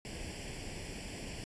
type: noise with comb filter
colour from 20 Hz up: pink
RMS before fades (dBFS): -43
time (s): 0.05-1.44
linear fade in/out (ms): 0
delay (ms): 0.39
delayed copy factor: +0.8
effects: resampled to 22050 Hz